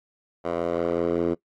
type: tone with band-pass filter sweep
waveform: 10% pulse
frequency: 85.2 Hz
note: F2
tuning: 42 cents flat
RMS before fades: -25 dBFS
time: 0.44-1.35 s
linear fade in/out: 20 ms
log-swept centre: 720 to 360 Hz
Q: 1.9
effects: noise-tail reverb RT60 0.1 s tail -21 dB re dry + AAC 32 kbps